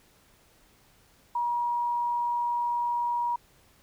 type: tone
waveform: sine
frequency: 956 Hz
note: A#5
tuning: 43 cents sharp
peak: -25 dBFS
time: 1.35-3.36 s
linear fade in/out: 5 ms
effects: pink hiss -61 dBFS RMS until 3.82 s